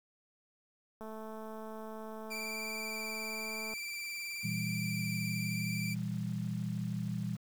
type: click train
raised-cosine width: 1 ms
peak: -33 dBFS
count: 598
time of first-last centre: 1.01-3.736 s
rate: 219 Hz
type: tone with vibrato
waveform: sawtooth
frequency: 2349 Hz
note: D7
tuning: in tune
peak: -35 dBFS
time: 2.3-5.95 s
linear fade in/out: 20 ms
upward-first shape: sine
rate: 19 Hz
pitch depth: 31 cents each way
type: chord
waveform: sine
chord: E diminished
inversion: second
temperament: just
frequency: 118.67 / 164.81 / 197.78 Hz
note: Bb2 / E3 / G3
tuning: +31 / 0 / +16 cents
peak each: -38 dBFS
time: 4.43-7.37 s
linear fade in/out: 20 ms
effects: 9-bit